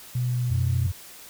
sine tone with vibrato, 123.47 Hz, B2, in tune, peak -22 dBFS, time 0.15-0.87 s, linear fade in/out 5 ms, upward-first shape triangle, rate 2.5 Hz, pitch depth 12 cents each way
sine tone, 90.4 Hz, F#2, 40 cents flat, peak -23 dBFS, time 0.5-0.92 s, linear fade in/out 10 ms
effects tanh soft clip ceiling -13 dBFS + white hiss -45 dBFS RMS until 1.29 s

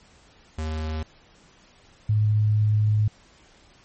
square / sine tone pair in turn, 78.4 / 106.28 Hz, D#2 / G#2, +14 / +40 cents, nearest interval perfect fourth, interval 526 cents, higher second, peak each -27 / -17 dBFS, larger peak second, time 0.58-1.03 / 2.09-3.08 s, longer second, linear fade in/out 5 ms, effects pink hiss -55 dBFS RMS until 3.84 s + MP3 32 kbps

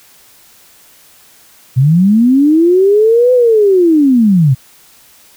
sine linear two-way sweep, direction up then down, 121.5 to 508 to 121.5 Hz, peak -5 dBFS, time 1.76-4.55 s, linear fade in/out 20 ms, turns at 3.33 s, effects white hiss -44 dBFS RMS until 5.36 s

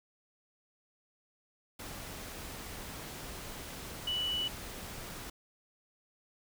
sine tone in noise, 2960 Hz, F#7, in tune, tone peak -31 dBFS, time 4.07-4.48 s, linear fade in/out 5 ms, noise pink, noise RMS -44 dBFS, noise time 1.79-5.3 s, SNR +10 dB, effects none

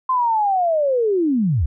sine linear sweep, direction down, 1046.5 to 60 Hz, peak -15 dBFS, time 0.09-1.66 s, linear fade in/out 5 ms, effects none

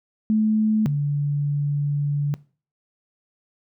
sine tone pair in turn, 216.4 / 144.43 Hz, A3 / D3, -29 / -29 cents, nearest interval perfect fifth, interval 700 cents, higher first, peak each -16 / -19 dBFS, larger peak first, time 0.3-0.86 / 0.86-2.34 s, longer second, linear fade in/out 0 ms, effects noise-tail reverb RT60 0.4 s tail -21 dB re dry

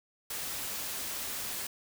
white noise, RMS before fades -37 dBFS, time 0.3-1.67 s, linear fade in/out 5 ms, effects none

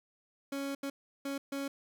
30% pulse tone bursts at uneven times, 277.2 Hz, C#4, in tune, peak -32 dBFS, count 4, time 0.52-0.75 / 0.83-0.9 / 1.25-1.38 / 1.52-1.68 s, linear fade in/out 5 ms, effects none

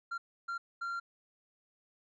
triangle tone bursts at uneven times, 1381 Hz, F6, 20 cents flat, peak -33 dBFS, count 3, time 0.11-0.18 / 0.48-0.58 / 0.81-1 s, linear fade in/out 10 ms, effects resampled to 16000 Hz

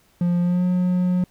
triangle tone with pitch glide, 175 to 180.65 Hz, F3 to F#3, +4 to -41 cents, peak -15 dBFS, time 0.21-1.24 s, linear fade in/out 2 ms, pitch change +55 cents, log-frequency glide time 0.41-0.64 s, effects pink hiss -59 dBFS RMS until 1.3 s

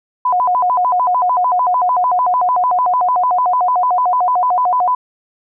sine tone with vibrato, 850 Hz, G#5, 40 cents sharp, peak -11 dBFS, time 0.25-4.95 s, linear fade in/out 5 ms, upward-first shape square, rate 6.7 Hz, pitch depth 280 cents each way, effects none

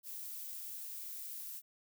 violet noise, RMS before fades -45 dBFS, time 0.03-1.62 s, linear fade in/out 50 ms, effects none

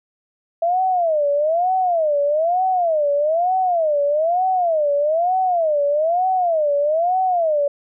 sine tone with vibrato, 656 Hz, E5, 9 cents flat, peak -15 dBFS, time 0.62-7.68 s, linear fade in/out 5 ms, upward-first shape sine, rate 1.1 Hz, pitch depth 240 cents each way, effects none

